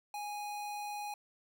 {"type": "tone", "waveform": "square", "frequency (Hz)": 828, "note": "G#5", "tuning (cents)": -5, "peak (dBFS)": -39, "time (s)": [0.14, 1.14], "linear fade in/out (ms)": 2, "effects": []}